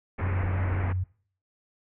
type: low-pass noise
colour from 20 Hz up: pink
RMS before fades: -34 dBFS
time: 0.18-0.93 s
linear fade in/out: 10 ms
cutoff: 2300 Hz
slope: 48 dB/octave
type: tone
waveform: sine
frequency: 92.1 Hz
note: F#2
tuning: 7 cents flat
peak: -25 dBFS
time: 0.21-1.04 s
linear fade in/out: 10 ms
effects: noise-tail reverb RT60 0.5 s tail -22 dB re dry